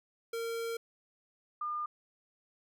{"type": "tone pair in turn", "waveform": ["square", "sine"], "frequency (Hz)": [460, 1208.4], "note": ["A#4", "D6"], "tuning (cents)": [-23, 49], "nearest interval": "octave + perfect fourth", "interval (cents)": 1672, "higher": "second", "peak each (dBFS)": [-35, -33], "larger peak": "second", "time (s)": [[0.33, 0.77], [1.61, 1.86]], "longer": "first", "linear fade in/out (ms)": 5, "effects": []}